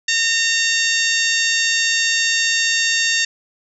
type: harmonic tone with a mistuned harmonic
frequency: 915 Hz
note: A#5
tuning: 32 cents flat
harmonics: 2 / 3 / 4 / 5 / 6 / 7 / 8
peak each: -20 / -22 / -23 / -24 / -25 / -25 / -26 dBFS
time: 0.08-3.25 s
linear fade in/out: 5 ms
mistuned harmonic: 6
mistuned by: +20 cents
effects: none